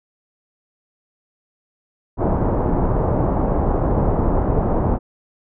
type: low-pass noise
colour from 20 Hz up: pink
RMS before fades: -18 dBFS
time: 2.17-4.99 s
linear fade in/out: 50 ms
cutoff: 920 Hz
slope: 24 dB/octave
effects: none